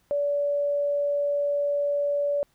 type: tone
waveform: sine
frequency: 575 Hz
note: D5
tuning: 37 cents flat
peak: -22 dBFS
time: 0.11-2.43 s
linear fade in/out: 0 ms
effects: pink hiss -67 dBFS RMS until 2.54 s